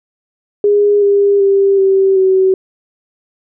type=tone with pitch steps; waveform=sine; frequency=410.5 / 402.3 / 394.2 / 386.3 / 378.6 Hz; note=G#4 / G4 / G4 / G4 / F#4; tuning=-20 / +45 / +10 / -25 / +40 cents; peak=-7 dBFS; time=0.64-2.54 s; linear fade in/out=2 ms; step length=380 ms; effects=none